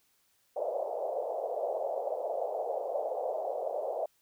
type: band-pass noise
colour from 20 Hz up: white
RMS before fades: -34 dBFS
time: 0.56-4.06 s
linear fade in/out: 5 ms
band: 480 to 710 Hz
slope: 48 dB/octave
effects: white hiss -71 dBFS RMS until 4.21 s